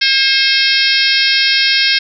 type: harmonic tone with a mistuned harmonic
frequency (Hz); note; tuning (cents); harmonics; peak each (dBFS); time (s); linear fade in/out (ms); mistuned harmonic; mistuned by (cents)
537; C5; +45; 3 / 4 / 5 / 6 / 7 / 8 / 9 / 10; -18 / -18 / -18 / -18 / -18 / -18 / -18 / -18; 0.01-1.99; 10; 5; -45
effects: none